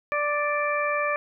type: harmonic tone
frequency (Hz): 587.3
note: D5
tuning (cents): 0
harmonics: 1 / 2 / 3 / 4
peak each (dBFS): -27 / -27 / -30 / -30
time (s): 0.12-1.16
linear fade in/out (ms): 0
effects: none